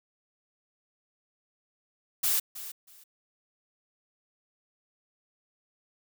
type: noise with echo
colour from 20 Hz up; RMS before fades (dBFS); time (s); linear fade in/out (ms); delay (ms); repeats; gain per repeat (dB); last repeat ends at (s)
blue; -26; 2.23-2.4; 10; 320; 2; -14; 3.04
effects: none